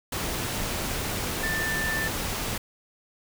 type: tone in noise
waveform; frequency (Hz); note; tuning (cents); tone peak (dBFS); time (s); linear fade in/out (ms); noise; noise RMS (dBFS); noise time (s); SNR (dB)
sine; 1776; A6; +16; -27; 1.43-2.08; 5; pink; -30; 0.12-2.58; 0
effects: none